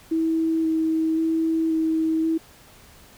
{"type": "tone with vibrato", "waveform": "sine", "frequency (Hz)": 322.1, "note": "E4", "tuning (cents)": -40, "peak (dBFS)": -19, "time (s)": [0.11, 2.38], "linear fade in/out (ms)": 10, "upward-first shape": "square", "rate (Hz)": 0.94, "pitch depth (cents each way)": 10, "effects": ["pink hiss -50 dBFS RMS until 3.17 s"]}